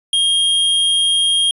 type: tone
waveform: square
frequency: 3236 Hz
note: G#7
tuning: 46 cents flat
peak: -13 dBFS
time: 0.13-1.51 s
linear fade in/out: 2 ms
effects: resampled to 32000 Hz